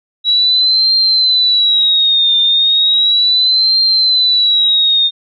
sine tone with vibrato, 3883 Hz, B7, 30 cents flat, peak -8 dBFS, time 0.24-5.11 s, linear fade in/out 50 ms, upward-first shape triangle, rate 0.35 Hz, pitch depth 130 cents each way, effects none

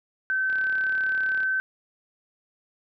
sine tone, 1537 Hz, G6, 35 cents flat, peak -22 dBFS, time 0.3-1.6 s, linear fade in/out 0 ms
click train, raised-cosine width 0.3 ms, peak -26 dBFS, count 34, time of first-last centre 0.5-1.432 s, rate 35.4 Hz
effects none

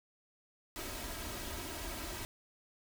pink noise with comb filter, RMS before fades -42 dBFS, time 0.76-2.25 s, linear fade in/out 0 ms, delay 3.1 ms, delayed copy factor +0.6, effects none

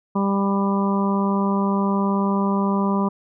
harmonic tone, 197.9 Hz, G3, 17 cents sharp, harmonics 1 / 2 / 3 / 4 / 5 / 6, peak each -19 / -27 / -31 / -33 / -26 / -31 dBFS, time 0.15-3.09 s, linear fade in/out 10 ms, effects none

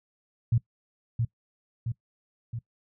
sine tone with echo, 116.54 Hz, A#2, in tune, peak -19 dBFS, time 0.52-0.58 s, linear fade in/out 5 ms, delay 670 ms, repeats 3, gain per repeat -4 dB, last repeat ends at 2.59 s, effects noise-tail reverb RT60 0.1 s tail -21 dB re dry

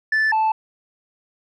sine tone pair in turn, 1753 / 876.5 Hz, A6 / A5, -7 / -7 cents, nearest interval octave, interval 1200 cents, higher first, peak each -13 dBFS, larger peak neither, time 0.12-0.32 / 0.32-0.52 s, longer neither, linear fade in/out 5 ms, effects tanh soft clip ceiling -15 dBFS

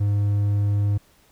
triangle tone, 102.1 Hz, G#2, 29 cents flat, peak -16 dBFS, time 0-0.98 s, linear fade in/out 10 ms, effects pink hiss -58 dBFS RMS until 1.31 s

